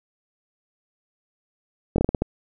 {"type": "slowing click train", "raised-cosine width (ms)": 2, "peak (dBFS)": -7, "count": 7, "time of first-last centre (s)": [1.96, 2.22], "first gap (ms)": 22, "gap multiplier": 1.27, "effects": []}